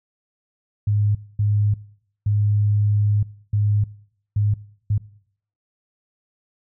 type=tone bursts at uneven times; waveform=sine; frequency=103.83 Hz; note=G#2; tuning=in tune; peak=-16 dBFS; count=6; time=0.87-1.15 / 1.39-1.74 / 2.26-3.23 / 3.53-3.84 / 4.36-4.54 / 4.9-4.98 s; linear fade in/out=5 ms; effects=noise-tail reverb RT60 0.6 s tail -20 dB re dry